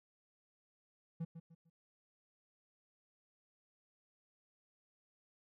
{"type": "tone with echo", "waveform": "triangle", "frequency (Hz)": 164.81, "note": "E3", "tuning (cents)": 0, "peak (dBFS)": -35, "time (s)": [1.2, 1.25], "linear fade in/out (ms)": 10, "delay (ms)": 150, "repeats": 3, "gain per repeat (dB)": -10, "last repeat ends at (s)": 1.7, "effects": []}